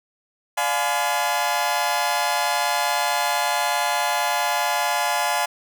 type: chord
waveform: sawtooth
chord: D diminished seventh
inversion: none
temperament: just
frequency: 587.3 / 704.8 / 845.8 / 1014.9 Hz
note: D5 / F5 / Ab5 / Cb6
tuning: 0 / +16 / +31 / +47 cents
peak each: -26 / -21 / -20 / -23 dBFS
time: 0.57-5.46 s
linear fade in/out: 10 ms
effects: none